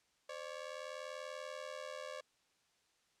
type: ring-modulated tone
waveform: sawtooth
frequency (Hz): 560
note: C#5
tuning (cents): +18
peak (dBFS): -37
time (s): 0.29-2.21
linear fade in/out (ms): 5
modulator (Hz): 40.2
effects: white hiss -75 dBFS RMS until 3.2 s + low-pass 7000 Hz 12 dB/octave